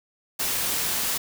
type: noise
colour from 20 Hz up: white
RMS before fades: -26 dBFS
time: 0.39-1.18 s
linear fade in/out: 10 ms
effects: none